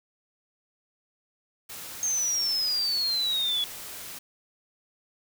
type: noise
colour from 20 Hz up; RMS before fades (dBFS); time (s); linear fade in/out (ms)
white; -40; 1.69-4.19; 10
type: exponential sweep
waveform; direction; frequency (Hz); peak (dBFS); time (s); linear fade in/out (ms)
sine; down; 6440 to 3374; -24; 2.03-3.64; 0
effects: none